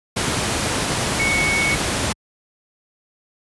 sine tone in noise, 2217 Hz, C#7, in tune, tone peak -18 dBFS, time 1.19-1.75 s, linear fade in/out 10 ms, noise pink, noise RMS -21 dBFS, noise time 0.16-2.13 s, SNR 0 dB, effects high-pass 60 Hz 12 dB/octave + resampled to 24000 Hz

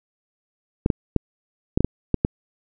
clicks, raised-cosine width 3 ms, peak -4 dBFS, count 8, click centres 0.861 / 0.902 / 1.163 / 1.775 / 1.806 / 1.846 / 2.143 / 2.249 s, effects none

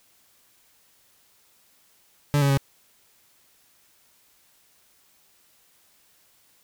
40% pulse tone with pitch steps, 145.2 / 139.9 / 137.6 Hz, D3 / C#3 / C#3, -19 / +16 / -12 cents, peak -17 dBFS, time 2.34-2.574 s, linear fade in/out 0 ms, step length 78 ms, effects white hiss -61 dBFS RMS until 6.63 s

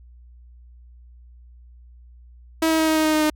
sawtooth tone with pitch steps, 322.6 / 320.2 / 317.8 / 315.4 / 313.1 / 310.7 / 308.4 / 306.1 Hz, E4 / D#4 / D#4 / D#4 / D#4 / D#4 / D#4 / D#4, -37 / +50 / +37 / +24 / +11 / -2 / -15 / -28 cents, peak -13 dBFS, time 2.62-3.3 s, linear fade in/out 5 ms, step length 85 ms, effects added 60 Hz sine -44 dBFS peak until 3.35 s

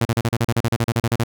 sawtooth tone bursts, 116.54 Hz, A#2, in tune, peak -12 dBFS, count 16, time 0.01-1.237 s, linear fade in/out 5 ms, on 42 ms, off 37 ms, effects none

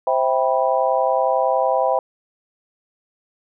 sine chord, C major seventh, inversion none, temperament just, 523.3 / 654.1 / 784.9 / 981.1 Hz, C5 / E5 / G5 / B5, 0 / -14 / +2 / -12 cents, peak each -20 / -21 / -21 / -23 dBFS, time 0.07-1.99 s, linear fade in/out 2 ms, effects none

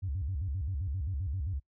sine tone with vibrato, 81 Hz, E2, 30 cents flat, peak -30 dBFS, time 0.02-1.6 s, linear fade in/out 20 ms, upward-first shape square, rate 7.6 Hz, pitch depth 280 cents each way, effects noise-tail reverb RT60 0.1 s tail -24 dB re dry + tanh soft clip ceiling -26 dBFS

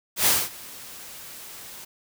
white noise with ADSR envelope, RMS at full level -18 dBFS, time 0.16-1.85 s, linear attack 110 ms, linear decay 220 ms, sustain -23 dB, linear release 10 ms, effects none

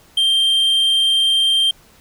triangle tone, 3165 Hz, G7, 16 cents sharp, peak -11 dBFS, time 0.17-1.71 s, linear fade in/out 5 ms, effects pink hiss -50 dBFS RMS until 2 s

